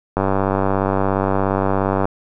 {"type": "click train", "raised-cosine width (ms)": 1, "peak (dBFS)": -4, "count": 184, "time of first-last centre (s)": [0.17, 2.055], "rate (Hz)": 97.1, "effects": []}